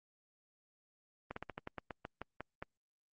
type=slowing click train; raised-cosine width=0.5 ms; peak=-26 dBFS; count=12; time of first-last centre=1.31-2.625 s; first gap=54 ms; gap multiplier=1.15; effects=Opus 24 kbps